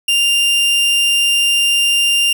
40% pulse tone, 2794 Hz, F7, in tune, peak -10 dBFS, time 0.08-2.33 s, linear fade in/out 5 ms, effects none

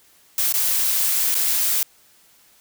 blue noise with dropouts, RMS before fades -20 dBFS, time 0.38-1.83 s, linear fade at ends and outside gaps 2 ms, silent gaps 0.525-0.539 / 1.345-1.351 s, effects white hiss -55 dBFS RMS until 2.6 s

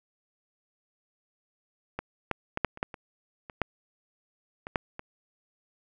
clicks, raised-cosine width 0.5 ms, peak -17 / -12 / -14 / -8 / -28 / -12 / -25 / -26 / -10 / -22 / -10 / -22 dBFS, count 12, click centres 1.99 / 2.313 / 2.574 / 2.647 / 2.774 / 2.829 / 2.942 / 3.498 / 3.617 / 4.669 / 4.758 / 4.994 s, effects none

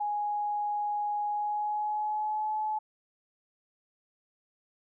sine tone with pitch glide, 830.6 to 858.4 Hz, G#5 to A5, 0 to -43 cents, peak -28 dBFS, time 0-2.79 s, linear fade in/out 10 ms, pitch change +57 cents, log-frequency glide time 1.28-2.53 s, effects none

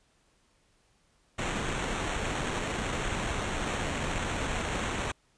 pink noise with sample-and-hold, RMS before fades -32 dBFS, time 1.38-5.12 s, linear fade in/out 10 ms, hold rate 4900 Hz, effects pink hiss -68 dBFS RMS until 5.37 s + resampled to 22050 Hz

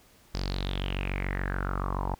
sawtooth tone with low-pass filter sweep, 46.99 Hz, F#1, 28 cents sharp, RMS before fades -31 dBFS, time 0.34-2.15 s, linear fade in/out 10 ms, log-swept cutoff 5100 to 870 Hz, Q 6.8, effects pink hiss -59 dBFS RMS until 2.19 s

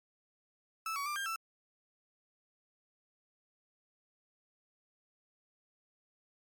35% pulse tone with pitch steps, 1313 / 1129 / 1188 / 1599 / 1330 Hz, E6 / C#6 / D6 / G6 / E6, -7 / +31 / +20 / +34 / +15 cents, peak -33 dBFS, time 0.86-1.36 s, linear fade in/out 2 ms, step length 100 ms, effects MP3 96 kbps

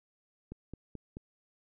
click train, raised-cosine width 3 ms, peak -29 dBFS, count 4, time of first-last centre 0.52-1.169 s, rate 4.62 Hz, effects none

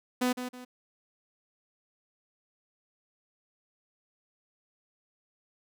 sawtooth tone with echo, 250 Hz, B3, 21 cents sharp, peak -21 dBFS, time 0.21-0.33 s, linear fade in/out 10 ms, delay 160 ms, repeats 2, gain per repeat -9 dB, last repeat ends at 0.65 s, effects none

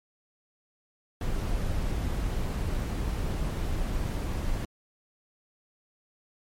brown noise, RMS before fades -29 dBFS, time 1.21-4.65 s, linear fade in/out 2 ms, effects MP3 64 kbps

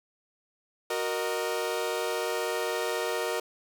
sawtooth chord, D# minor, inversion first, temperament equal with one note detuned, 370 / 466.2 / 616.5 Hz, F#4 / A#4 / D#5, 0 / 0 / -16 cents, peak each -30 / -27 / -30 dBFS, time 0.9-3.4 s, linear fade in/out 5 ms, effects none

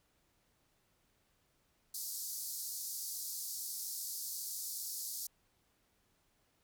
white band-pass noise, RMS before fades -42 dBFS, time 1.94-5.27 s, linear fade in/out 5 ms, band 4400 to 16000 Hz, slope 48 dB/octave, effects pink hiss -75 dBFS RMS until 6.63 s

